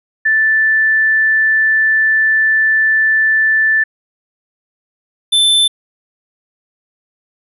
sine / square tone pair in turn, 1760 / 3532 Hz, A6 / A7, 0 / +6 cents, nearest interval octave, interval 1206 cents, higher second, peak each -9 dBFS, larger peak neither, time 0.25-3.84 / 5.32-5.68 s, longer first, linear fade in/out 10 ms, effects resampled to 32000 Hz

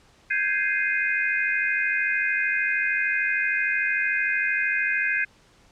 sine chord, Ab major seventh, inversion third, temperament equal, 1568 / 1661.2 / 2093 / 2489 Hz, G6 / Ab6 / C7 / Eb7, 0 / 0 / 0 / 0 cents, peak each -27 dBFS, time 0.3-5.25 s, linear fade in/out 10 ms, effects pink hiss -57 dBFS RMS until 5.71 s + low-pass 7000 Hz 12 dB/octave

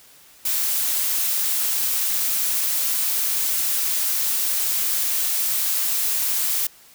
blue noise, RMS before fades -22 dBFS, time 0.45-6.67 s, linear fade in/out 5 ms, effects white hiss -50 dBFS RMS until 6.94 s

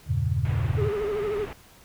sine chord, E diminished seventh, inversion none, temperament equal with one note detuned, 82.41 / 98 / 116.54 / 139.88 Hz, E2 / G2 / Bb2 / Db3, 0 / 0 / 0 / +16 cents, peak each -28 / -28 / -27 / -28 dBFS, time 0.06-0.91 s, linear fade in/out 50 ms
pink low-pass noise, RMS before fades -38 dBFS, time 0.45-1.53 s, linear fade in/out 0 ms, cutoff 2700 Hz, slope 24 dB/octave
triangle tone with vibrato, 415.3 Hz, G#4, in tune, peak -23 dBFS, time 0.77-1.46 s, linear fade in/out 20 ms, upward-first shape sine, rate 13 Hz, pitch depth 76 cents each way
effects pink hiss -53 dBFS RMS until 1.84 s

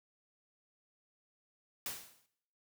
white noise with exponential decay, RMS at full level -37 dBFS, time 1.86-2.26 s, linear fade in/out 1 ms, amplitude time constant 85 ms, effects noise-tail reverb RT60 0.7 s tail -17 dB re dry + high-pass 80 Hz 12 dB/octave

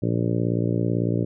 harmonic tone, 58 Hz, A#1, 8 cents flat, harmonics 2 / 3 / 4 / 5 / 6 / 7 / 8 / 9 / 10, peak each -24 / -26 / -33 / -28 / -30 / -32 / -35 / -37 / -37 dBFS, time 0.02-1.25 s, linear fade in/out 10 ms, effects none

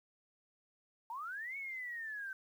sine linear two-way sweep, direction up then down, 880 to 2233 to 1531 Hz, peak -40 dBFS, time 1.1-2.33 s, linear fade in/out 2 ms, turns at 1.57 s, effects 11-bit

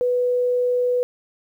sine tone, 493.9 Hz, B4, in tune, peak -17 dBFS, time 0.01-1.03 s, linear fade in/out 0 ms, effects 9-bit

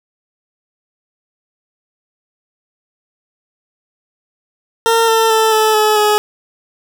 20% pulse tone with pitch steps, 456.6 / 449.3 / 442.1 / 435 / 428 / 421.1 Hz, A#4 / A4 / A4 / A4 / A4 / G#4, -36 / +36 / +8 / -20 / -48 / +24 cents, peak -5 dBFS, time 4.86-6.18 s, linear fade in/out 0 ms, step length 220 ms, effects none

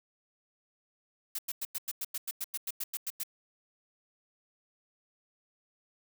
blue noise bursts, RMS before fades -35 dBFS, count 15, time 1.35-3.235 s, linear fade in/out 5 ms, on 37 ms, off 95 ms, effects none

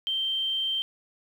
sine tone, 3136 Hz, G7, in tune, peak -25 dBFS, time 0.07-0.82 s, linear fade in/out 0 ms, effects 9-bit

